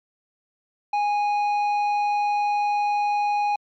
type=tone with tanh clipping; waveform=sine; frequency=826 Hz; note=G#5; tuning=10 cents flat; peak=-21 dBFS; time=0.93-3.56 s; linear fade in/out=5 ms; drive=8 dB; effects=MP3 64 kbps